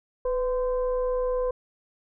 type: tone with frequency modulation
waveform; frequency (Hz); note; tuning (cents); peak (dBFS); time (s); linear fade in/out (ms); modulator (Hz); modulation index
sine; 501; B4; +25; -23; 0.25-1.51; 5; 529; 0.51
effects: none